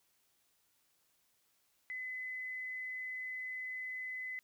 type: tone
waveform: sine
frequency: 2021 Hz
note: B6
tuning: 39 cents sharp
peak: -39 dBFS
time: 1.9-4.39 s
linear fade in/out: 0 ms
effects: white hiss -75 dBFS RMS until 4.43 s